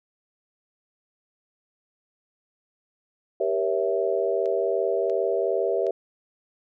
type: chord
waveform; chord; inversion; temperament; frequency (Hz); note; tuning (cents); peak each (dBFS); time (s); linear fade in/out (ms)
sine; G diminished seventh; none; equal with one note detuned; 392 / 474.6 / 554.4 / 659.3; G4 / Bb4 / Db5 / Fb5; 0 / +31 / 0 / 0; -26 / -27 / -28 / -27; 3.4-5.91; 5
type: clicks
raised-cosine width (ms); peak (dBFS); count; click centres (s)
0.2; -29; 3; 4.458 / 5.098 / 5.867
effects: none